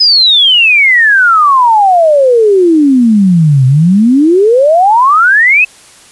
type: exponential two-way sweep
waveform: sine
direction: down then up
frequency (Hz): 5120 to 126.5 to 2638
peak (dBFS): -3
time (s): 0-5.65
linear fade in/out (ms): 10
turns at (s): 3.66
effects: white hiss -38 dBFS RMS until 6.11 s + resampled to 24000 Hz